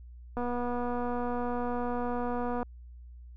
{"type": "click train", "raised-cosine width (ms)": 1, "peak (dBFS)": -21, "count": 550, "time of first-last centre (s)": [0.37, 2.629], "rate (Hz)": 243, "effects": ["added 60 Hz sine -45 dBFS peak until 3.36 s"]}